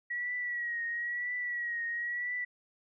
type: tone with vibrato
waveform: sine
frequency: 1919 Hz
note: A#6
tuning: 50 cents sharp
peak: -32 dBFS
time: 0.1-2.45 s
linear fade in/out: 10 ms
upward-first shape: triangle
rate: 1 Hz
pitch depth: 55 cents each way
effects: none